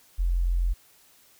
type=tone; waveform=sine; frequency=43.65 Hz; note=F1; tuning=in tune; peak=-21 dBFS; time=0.18-0.74 s; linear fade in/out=20 ms; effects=white hiss -58 dBFS RMS until 1.39 s